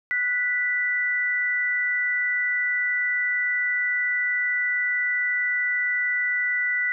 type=tone pair together; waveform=sine; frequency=1475.3 / 1975.5 Hz; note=F#6 / B6; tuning=-5 / 0 cents; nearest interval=perfect fourth; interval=505 cents; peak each=-28 / -22 dBFS; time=0.11-6.92 s; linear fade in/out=0 ms; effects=none